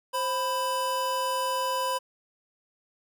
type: tone pair together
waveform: square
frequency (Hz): 527.2 / 996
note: C5 / B5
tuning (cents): +13 / +14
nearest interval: major seventh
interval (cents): 1101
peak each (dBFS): -32 / -28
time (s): 0.13-1.99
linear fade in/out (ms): 20
effects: none